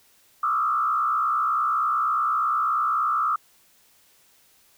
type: tone with frequency modulation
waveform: sine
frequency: 1252 Hz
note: D#6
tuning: 10 cents sharp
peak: -20 dBFS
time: 0.43-3.36 s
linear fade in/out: 5 ms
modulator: 64.2 Hz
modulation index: 1.4
effects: white hiss -59 dBFS RMS until 4.77 s